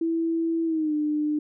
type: tone with pitch glide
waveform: sine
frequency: 329.6 to 300.5 Hz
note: E4 to D4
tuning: 0 to +40 cents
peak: -22 dBFS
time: 0.01-1.39 s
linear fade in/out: 5 ms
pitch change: -160 cents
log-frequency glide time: 0.65-0.94 s
effects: none